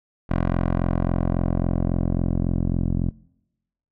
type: tone with low-pass filter sweep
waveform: 10% pulse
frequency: 43.65 Hz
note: F1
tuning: in tune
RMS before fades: -22 dBFS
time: 0.29-3.11 s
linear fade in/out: 20 ms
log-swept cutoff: 1600 to 260 Hz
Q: 0.79
effects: noise-tail reverb RT60 0.9 s tail -25 dB re dry